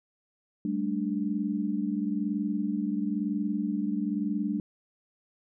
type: chord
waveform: sine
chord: G suspended second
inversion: none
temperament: equal with one note detuned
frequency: 196 / 217 / 293.7 Hz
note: G3 / A3 / D4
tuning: 0 / -24 / 0 cents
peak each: -31 dBFS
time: 0.65-4.6 s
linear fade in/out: 2 ms
effects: none